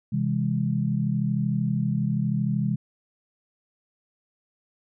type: chord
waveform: sine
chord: C augmented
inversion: none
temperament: just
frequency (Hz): 130.81 / 163.52 / 204.4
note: C3 / E3 / G#3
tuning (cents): 0 / -14 / -27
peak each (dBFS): -26 / -27 / -26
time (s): 0.12-2.76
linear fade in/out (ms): 10
effects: none